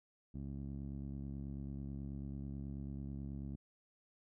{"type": "tone with low-pass filter", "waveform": "15% pulse", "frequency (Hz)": 69.2, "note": "C#2", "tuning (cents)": -2, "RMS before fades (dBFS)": -44, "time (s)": [0.34, 3.56], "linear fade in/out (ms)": 10, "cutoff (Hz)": 260, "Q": 1.1, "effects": []}